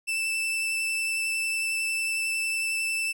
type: tone with vibrato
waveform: 40% pulse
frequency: 2651 Hz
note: E7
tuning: 9 cents sharp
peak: -25 dBFS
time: 0.07-3.13 s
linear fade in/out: 20 ms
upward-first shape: triangle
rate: 11 Hz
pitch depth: 14 cents each way
effects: none